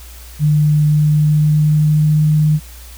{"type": "tone with pitch glide", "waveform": "sine", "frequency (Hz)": [150.3, 152.84], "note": ["D3", "D#3"], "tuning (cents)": [40, -31], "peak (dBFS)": -9, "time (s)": [0.39, 2.6], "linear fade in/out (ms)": 50, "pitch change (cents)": 29, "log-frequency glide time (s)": [0.76, 2.25], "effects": ["added 60 Hz sine -34 dBFS peak until 2.97 s", "white hiss -40 dBFS RMS until 2.97 s"]}